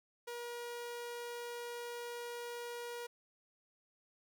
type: tone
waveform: sawtooth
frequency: 477.8 Hz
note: A#4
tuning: 43 cents sharp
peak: -38 dBFS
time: 0.27-3.07 s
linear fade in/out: 10 ms
effects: none